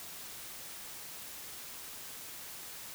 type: silence
effects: white hiss -46 dBFS RMS until 2.94 s